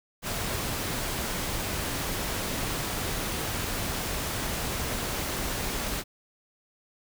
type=noise; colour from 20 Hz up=pink; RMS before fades=-31 dBFS; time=0.22-6.04 s; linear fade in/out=50 ms; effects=none